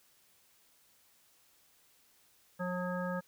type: harmonic tone with a mistuned harmonic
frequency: 180 Hz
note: F#3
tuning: 47 cents flat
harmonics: 1 / 3 / 5 / 7 / 9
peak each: -36 / -38 / -44 / -43 / -43 dBFS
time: 2.59-3.21 s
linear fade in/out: 20 ms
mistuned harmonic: 9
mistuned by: +20 cents
effects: white hiss -67 dBFS RMS until 3.27 s